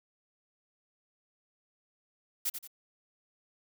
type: noise with echo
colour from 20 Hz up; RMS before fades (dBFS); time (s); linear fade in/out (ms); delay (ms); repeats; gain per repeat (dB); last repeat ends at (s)
blue; -31; 2.45-2.5; 10; 88; 2; -8; 2.676
effects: none